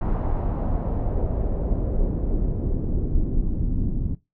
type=noise with low-pass filter sweep; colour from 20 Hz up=brown; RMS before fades=-23 dBFS; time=0.01-4.15 s; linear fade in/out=5 ms; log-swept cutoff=980 to 230 Hz; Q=1.5; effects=noise-tail reverb RT60 0.2 s tail -19 dB re dry